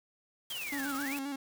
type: exponential two-way sweep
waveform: sine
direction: down then up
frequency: 3321 to 1244.5 to 2753 Hz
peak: -37 dBFS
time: 0.5-1.17 s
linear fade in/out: 10 ms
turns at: 0.96 s
type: noise with tremolo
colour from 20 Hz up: white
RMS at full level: -42 dBFS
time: 0.5-1.19 s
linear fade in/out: 2 ms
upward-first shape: square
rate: 18 Hz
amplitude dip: 35%
type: tone with vibrato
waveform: 45% pulse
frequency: 277.2 Hz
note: C#4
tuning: in tune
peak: -35 dBFS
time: 0.72-1.36 s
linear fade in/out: 5 ms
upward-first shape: square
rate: 7.5 Hz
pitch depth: 42 cents each way
effects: none